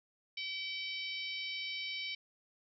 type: harmonic tone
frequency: 766 Hz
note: G5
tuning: 40 cents flat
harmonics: 3 / 4 / 5 / 6 / 7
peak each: -41 / -43 / -45 / -47 / -48 dBFS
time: 0.37-2.15 s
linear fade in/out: 5 ms
effects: none